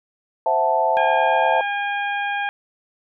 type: chord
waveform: sine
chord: F# half-diminished seventh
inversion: second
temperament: equal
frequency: 523.3 / 659.3 / 740 / 880 Hz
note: C5 / E5 / F#5 / A5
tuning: 0 / 0 / 0 / 0 cents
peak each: -24 / -21 / -24 / -19 dBFS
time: 0.46-1.61 s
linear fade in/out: 2 ms
type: harmonic tone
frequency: 811 Hz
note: G#5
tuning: 41 cents flat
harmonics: 1 / 2 / 3 / 4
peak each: -24 / -25 / -30 / -36 dBFS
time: 0.97-2.49 s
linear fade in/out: 0 ms
effects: none